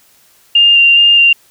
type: tone with vibrato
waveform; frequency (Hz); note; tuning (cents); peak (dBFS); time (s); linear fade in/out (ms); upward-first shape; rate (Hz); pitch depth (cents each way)
sine; 2794; F7; 0; -4; 0.55-1.33; 5; square; 2.4; 10
effects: white hiss -49 dBFS RMS until 1.5 s